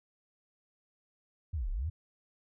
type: linear two-way sweep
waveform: sine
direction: down then up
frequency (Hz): 90.9 to 30 to 90.9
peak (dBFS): -31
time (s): 1.53-1.9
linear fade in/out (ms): 10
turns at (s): 1.7
effects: none